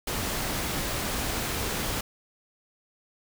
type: noise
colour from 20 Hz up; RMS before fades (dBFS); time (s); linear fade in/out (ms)
pink; -30; 0.07-2.01; 5
effects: none